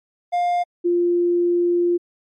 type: tone pair in turn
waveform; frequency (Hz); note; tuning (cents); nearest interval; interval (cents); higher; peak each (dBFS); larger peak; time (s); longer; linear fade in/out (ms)
triangle / sine; 705 / 348.8; F5 / F4; +16 / -2; octave; 1218; first; -15; neither; 0.32-0.64 / 0.84-1.98; second; 20
effects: MP3 48 kbps